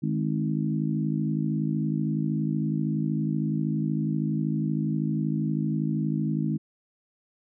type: harmonic tone with a mistuned harmonic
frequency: 52.6 Hz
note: G#1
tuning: 23 cents sharp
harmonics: 3 / 4 / 5 / 6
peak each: -27 / -29 / -31 / -33 dBFS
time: 0.02-6.58 s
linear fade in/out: 20 ms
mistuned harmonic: 3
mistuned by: -40 cents
effects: none